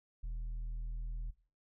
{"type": "tone with tanh clipping", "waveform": "sine", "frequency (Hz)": 40.31, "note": "E1", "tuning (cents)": -38, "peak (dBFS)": -38, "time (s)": [0.23, 1.31], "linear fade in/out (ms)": 10, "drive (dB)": 4, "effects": ["noise-tail reverb RT60 0.4 s tail -19 dB re dry"]}